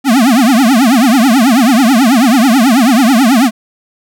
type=tone with vibrato; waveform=square; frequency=246.9 Hz; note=B3; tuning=in tune; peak=-6 dBFS; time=0.04-3.51 s; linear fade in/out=50 ms; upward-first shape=triangle; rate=9.2 Hz; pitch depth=290 cents each way; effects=none